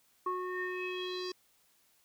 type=tone with low-pass filter sweep; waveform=square; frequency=365.3 Hz; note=F#4; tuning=22 cents flat; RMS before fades=-37 dBFS; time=0.26-1.32 s; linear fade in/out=5 ms; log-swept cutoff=1100 to 5100 Hz; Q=6.6; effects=white hiss -69 dBFS RMS until 2.04 s